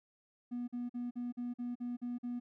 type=tone bursts; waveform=triangle; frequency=243 Hz; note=B3; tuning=28 cents flat; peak=-33 dBFS; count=9; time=0.51-2.4 s; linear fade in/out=20 ms; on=170 ms; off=45 ms; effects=tanh soft clip ceiling -32 dBFS